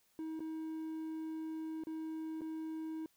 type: tone with dropouts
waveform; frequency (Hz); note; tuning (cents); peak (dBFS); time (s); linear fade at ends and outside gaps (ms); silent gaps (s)
triangle; 317.9; D#4; +37; -37; 0.19-3.06; 1; 0.394-0.404 / 1.837-1.87 / 2.409-2.417
effects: white hiss -73 dBFS RMS until 3.16 s